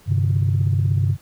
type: chord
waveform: sine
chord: G suspended fourth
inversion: none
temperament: just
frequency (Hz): 98 / 130.67 / 147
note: G2 / C3 / D3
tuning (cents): 0 / -2 / +2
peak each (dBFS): -17 / -20 / -23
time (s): 0.06-1.17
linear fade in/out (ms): 50
effects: tanh soft clip ceiling -9 dBFS + pink hiss -52 dBFS RMS until 1.21 s